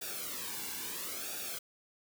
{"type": "noise with flanger", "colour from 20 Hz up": "white", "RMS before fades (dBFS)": -40, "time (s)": [0.01, 1.59], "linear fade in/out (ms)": 10, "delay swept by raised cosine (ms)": [0.96, 1.61], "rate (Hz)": 0.74, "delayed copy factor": -0.75, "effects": []}